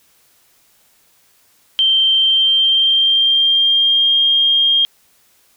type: tone with pitch glide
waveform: sine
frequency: 3136 to 3220 Hz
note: G7 to G7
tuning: 0 to +46 cents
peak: -10 dBFS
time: 1.79-4.85 s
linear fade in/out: 0 ms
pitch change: +46 cents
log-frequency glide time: 2.2-4.15 s
effects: white hiss -55 dBFS RMS until 5.56 s